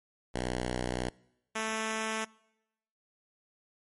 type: tone pair in turn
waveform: 5% pulse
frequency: 61.8 / 220.2 Hz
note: B1 / A3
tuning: +2 / +2 cents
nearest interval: octave + minor seventh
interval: 2200 cents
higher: second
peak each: -20 dBFS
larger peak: neither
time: 0.34-1.1 / 1.55-2.25 s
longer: first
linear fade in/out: 10 ms
effects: noise-tail reverb RT60 0.9 s tail -25 dB re dry + MP3 48 kbps

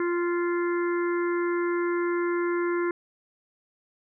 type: harmonic tone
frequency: 347.7 Hz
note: F4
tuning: 8 cents flat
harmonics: 1 / 3 / 4 / 5 / 6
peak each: -24 / -34 / -36 / -38 / -40 dBFS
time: 0-2.91 s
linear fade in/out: 2 ms
effects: none

